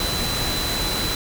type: tone in noise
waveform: sine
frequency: 4008 Hz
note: B7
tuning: 25 cents sharp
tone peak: -26 dBFS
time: 0-1.15 s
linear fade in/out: 2 ms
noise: pink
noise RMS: -25 dBFS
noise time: 0-1.15 s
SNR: -4 dB
effects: none